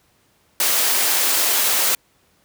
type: high-pass noise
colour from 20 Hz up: white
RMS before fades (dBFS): -18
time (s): 0.6-1.95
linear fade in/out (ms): 2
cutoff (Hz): 360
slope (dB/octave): 12
effects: pink hiss -60 dBFS RMS until 2.44 s + high-pass 60 Hz 12 dB/octave